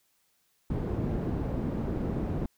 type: low-pass noise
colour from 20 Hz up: white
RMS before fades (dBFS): -31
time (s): 0.7-2.46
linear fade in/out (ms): 2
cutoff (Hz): 270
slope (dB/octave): 12
effects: white hiss -71 dBFS RMS until 2.57 s